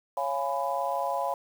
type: chord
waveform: sine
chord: C# dominant seventh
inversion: none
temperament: just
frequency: 554.4 / 693 / 831.5 / 997.9 Hz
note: C#5 / E#5 / G#5 / B5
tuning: 0 / -14 / +2 / +18 cents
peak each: -32 dBFS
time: 0.17-1.34 s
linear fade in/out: 2 ms
effects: 8-bit